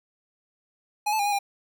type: tone with pitch steps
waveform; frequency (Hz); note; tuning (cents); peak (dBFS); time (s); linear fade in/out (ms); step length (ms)
square; 836 / 871 / 811 / 823 / 803; G#5 / A5 / G#5 / G#5 / G5; +11 / -18 / -41 / -16 / +41; -23; 1.06-1.39; 10; 66
effects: none